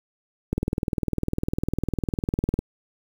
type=click train; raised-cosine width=3 ms; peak=-10 dBFS; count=42; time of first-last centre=0.53-2.59 s; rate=19.9 Hz; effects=7-bit